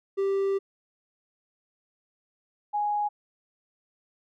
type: tone pair in turn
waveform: triangle / sine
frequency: 392 / 830.6 Hz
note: G4 / G#5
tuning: 0 / 0 cents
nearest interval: octave + minor second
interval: 1300 cents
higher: second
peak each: -21 / -24 dBFS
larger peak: first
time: 0.17-0.59 / 2.73-3.09 s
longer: first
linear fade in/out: 20 ms
effects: none